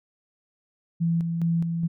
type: tone with tremolo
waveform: sine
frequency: 167.4 Hz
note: E3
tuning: 27 cents sharp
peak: -20 dBFS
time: 1-1.88 s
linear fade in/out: 20 ms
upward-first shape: square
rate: 2.4 Hz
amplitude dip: 40%
effects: none